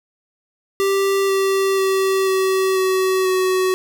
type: tone with pitch steps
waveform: square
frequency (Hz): 392 / 388.2 / 384.4 / 380.6 / 376.9 / 373.2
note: G4 / G4 / G4 / F#4 / F#4 / F#4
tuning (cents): 0 / -17 / -34 / +49 / +32 / +15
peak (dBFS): -16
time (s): 0.8-3.74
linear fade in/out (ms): 0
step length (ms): 490
effects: none